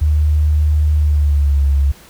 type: tone with pitch glide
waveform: sine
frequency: 75.6 to 69.73 Hz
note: D#2 to C#2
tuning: -49 to +11 cents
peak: -10 dBFS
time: 0.01-1.92 s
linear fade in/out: 10 ms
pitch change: -140 cents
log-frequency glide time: 0.98-1.63 s
effects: pink hiss -43 dBFS RMS until 2.09 s